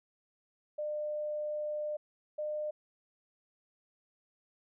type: tone pair in turn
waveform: sine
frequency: 601 / 604.3 Hz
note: D5 / D5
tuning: +40 / +49 cents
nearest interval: unison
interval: 9 cents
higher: second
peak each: -33 / -33 dBFS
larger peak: neither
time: 0.78-1.97 / 2.38-2.71 s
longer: first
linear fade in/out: 10 ms
effects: none